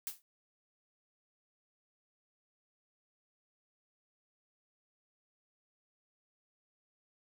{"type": "noise with exponential decay", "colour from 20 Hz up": "blue", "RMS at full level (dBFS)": -35, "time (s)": [0.07, 0.22], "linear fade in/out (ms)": 0, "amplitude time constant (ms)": 31, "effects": []}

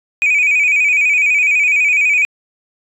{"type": "tone with vibrato", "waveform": "sine", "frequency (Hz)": 2387, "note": "D7", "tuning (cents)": 28, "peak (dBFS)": -8, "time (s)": [0.22, 2.25], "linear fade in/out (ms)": 0, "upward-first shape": "square", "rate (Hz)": 12, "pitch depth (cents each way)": 67, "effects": ["tanh soft clip ceiling -8 dBFS"]}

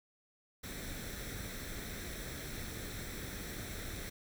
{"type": "noise with comb filter", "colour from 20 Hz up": "pink", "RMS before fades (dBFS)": -43, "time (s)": [0.63, 4.1], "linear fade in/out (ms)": 10, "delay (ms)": 0.52, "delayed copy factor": 0.6, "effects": []}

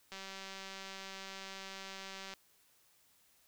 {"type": "click train", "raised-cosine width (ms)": 0.2, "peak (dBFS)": -29, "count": 429, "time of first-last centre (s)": [0.12, 2.338], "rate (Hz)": 193, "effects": ["white hiss -69 dBFS RMS until 3.47 s"]}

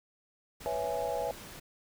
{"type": "noise", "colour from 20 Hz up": "pink", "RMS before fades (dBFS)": -47, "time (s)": [0.6, 1.6], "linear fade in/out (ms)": 10}
{"type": "chord", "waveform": "sine", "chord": "C# minor seventh", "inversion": "third", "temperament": "equal", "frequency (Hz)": [493.9, 554.4, 659.3, 830.6], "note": ["B4", "C#5", "E5", "G#5"], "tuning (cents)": [0, 0, 0, 0], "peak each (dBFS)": -36, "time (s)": [0.66, 1.31], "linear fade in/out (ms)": 0}
{"effects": []}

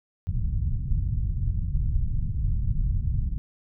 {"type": "low-pass noise", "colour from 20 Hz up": "pink", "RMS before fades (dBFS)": -25, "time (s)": [0.27, 3.38], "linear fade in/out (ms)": 0, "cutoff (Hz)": 130, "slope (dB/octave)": 24, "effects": []}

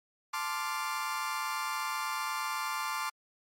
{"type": "chord", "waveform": "35% pulse", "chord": "D minor seventh", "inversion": "second", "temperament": "equal with one note detuned", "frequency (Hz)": [877.5, 1046.5, 1174.7, 1396.9], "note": ["A5", "C6", "D6", "F6"], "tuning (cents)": [-5, 0, 0, 0], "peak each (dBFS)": [-37, -35, -35, -38], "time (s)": [0.33, 3.1], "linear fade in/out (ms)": 10, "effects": ["MP3 64 kbps"]}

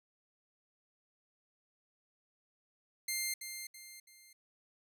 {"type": "tone with echo", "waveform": "10% pulse", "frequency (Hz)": 2100, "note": "C7", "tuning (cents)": 6, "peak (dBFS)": -25, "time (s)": [3.08, 3.34], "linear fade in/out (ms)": 5, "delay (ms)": 330, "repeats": 3, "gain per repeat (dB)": -8, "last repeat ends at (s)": 4.33, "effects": []}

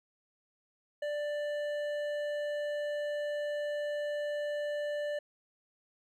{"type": "tone with hard clipping", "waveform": "triangle", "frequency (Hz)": 589, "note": "D5", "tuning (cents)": 5, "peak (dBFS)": -34, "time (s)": [1.02, 5.19], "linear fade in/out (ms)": 5, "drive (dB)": 13, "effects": []}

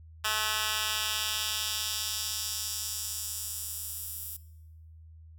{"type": "tone with high-pass filter sweep", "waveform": "10% pulse", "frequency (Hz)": 215.3, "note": "A3", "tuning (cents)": -37, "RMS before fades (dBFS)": -33, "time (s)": [0.24, 4.37], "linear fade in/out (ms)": 10, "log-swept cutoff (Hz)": [1800, 12000], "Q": 1.1, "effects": ["noise-tail reverb RT60 0.9 s tail -19 dB re dry", "added 80 Hz sine -48 dBFS peak until 5.38 s"]}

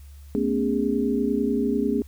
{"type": "tone cluster", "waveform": "sine", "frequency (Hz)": [221.1, 250.2, 281.3, 409.1], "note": ["A3", "B3", "C#4", "G#4"], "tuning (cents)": [9, 23, 26, -26], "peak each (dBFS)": -26, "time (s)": [0.35, 2.02], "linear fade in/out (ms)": 0, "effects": ["added 71 Hz sine -41 dBFS peak until 2.07 s", "white hiss -58 dBFS RMS until 2.07 s"]}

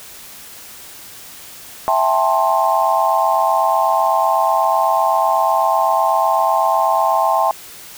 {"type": "chord", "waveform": "sine", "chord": "A minor seventh", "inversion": "second", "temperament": "just", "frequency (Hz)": [660, 792, 880, 1056], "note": ["E5", "G5", "A5", "C6"], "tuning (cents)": [2, 18, 0, 16], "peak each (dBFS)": -18, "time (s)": [1.88, 7.51], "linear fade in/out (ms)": 0, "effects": ["white hiss -37 dBFS RMS until 7.97 s"]}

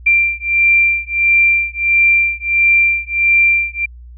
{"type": "beating tone pair", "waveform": "sine", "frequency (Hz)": [2365, 2366.5], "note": ["D7", "D7"], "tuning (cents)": [12, 13], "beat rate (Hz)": 1.5, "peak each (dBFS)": -13, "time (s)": [0.06, 3.86], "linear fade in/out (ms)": 10, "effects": ["added 60 Hz sine -33 dBFS peak until 4.17 s"]}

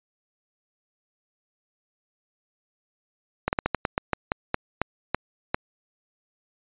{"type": "slowing click train", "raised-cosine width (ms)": 0.5, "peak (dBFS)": -7, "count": 13, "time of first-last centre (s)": [3.48, 5.545], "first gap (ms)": 49, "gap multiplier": 1.21, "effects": ["resampled to 8000 Hz"]}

